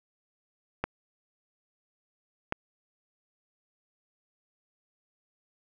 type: clicks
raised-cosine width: 0.5 ms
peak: -13 dBFS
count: 2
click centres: 0.84 / 2.524 s
effects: none